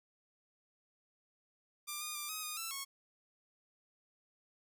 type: tone with pitch steps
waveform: 5% pulse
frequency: 1190 / 1220 / 1187 / 1261 / 1230 / 1334 / 1098 Hz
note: D6 / D#6 / D6 / D#6 / D#6 / E6 / C#6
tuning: +22 / -34 / +18 / +23 / -20 / +20 / -17 cents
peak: -28 dBFS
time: 1.87-2.85 s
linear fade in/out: 20 ms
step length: 140 ms
effects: none